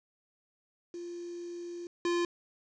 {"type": "tone pair in turn", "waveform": ["sine", "square"], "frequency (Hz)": [346.8, 346.8], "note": ["F4", "F4"], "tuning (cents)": [-12, -12], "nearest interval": "unison", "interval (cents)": 0, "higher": "neither", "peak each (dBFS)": [-38, -28], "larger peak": "second", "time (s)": [[0.94, 1.87], [2.05, 2.25]], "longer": "first", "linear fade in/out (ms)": 2, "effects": ["resampled to 16000 Hz", "9-bit"]}